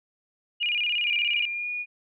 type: tone with vibrato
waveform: sine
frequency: 2637 Hz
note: E7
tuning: in tune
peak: -23 dBFS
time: 0.6-1.47 s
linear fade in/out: 20 ms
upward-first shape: square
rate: 17 Hz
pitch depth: 150 cents each way
type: tone with pitch glide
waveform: sine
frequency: 2354 to 2447 Hz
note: D7 to D#7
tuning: +3 to -29 cents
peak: -28 dBFS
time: 1.03-1.86 s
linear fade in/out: 50 ms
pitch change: +68 cents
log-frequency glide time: 1.35-1.69 s
effects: none